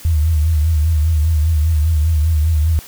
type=tone with vibrato; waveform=sine; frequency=78.5 Hz; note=D#2; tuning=16 cents sharp; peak=-11 dBFS; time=0.05-2.79 s; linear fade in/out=0 ms; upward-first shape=triangle; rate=5 Hz; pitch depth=110 cents each way; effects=white hiss -38 dBFS RMS until 2.87 s